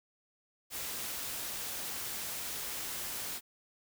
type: noise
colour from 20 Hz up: white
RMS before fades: -39 dBFS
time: 0.7-3.41 s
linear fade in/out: 50 ms
effects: none